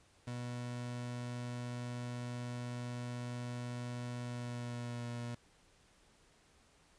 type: tone with pitch glide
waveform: 30% pulse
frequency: 122 to 119.56 Hz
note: B2 to A#2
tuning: -21 to +44 cents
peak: -37 dBFS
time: 0.27-5.35 s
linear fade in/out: 5 ms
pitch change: -35 cents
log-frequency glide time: 4.22-5.06 s
effects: pink hiss -67 dBFS RMS until 6.98 s + resampled to 22050 Hz